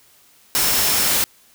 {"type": "tone in noise", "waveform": "sine", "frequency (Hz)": 5340, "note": "E8", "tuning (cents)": 22, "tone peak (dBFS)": -27, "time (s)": [0.55, 1.08], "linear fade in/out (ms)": 0, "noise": "white", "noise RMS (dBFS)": -18, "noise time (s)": [0.55, 1.24], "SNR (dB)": -12, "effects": ["white hiss -53 dBFS RMS until 1.54 s"]}